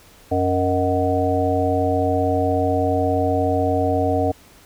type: harmonic tone with a mistuned harmonic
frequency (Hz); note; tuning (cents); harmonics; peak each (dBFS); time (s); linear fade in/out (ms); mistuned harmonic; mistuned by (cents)
92.8; F#2; +6; 1 / 3 / 5 / 7 / 8; -23 / -23 / -23 / -23 / -23; 0.31-4.32; 10; 7; -64
effects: pink hiss -49 dBFS RMS until 4.65 s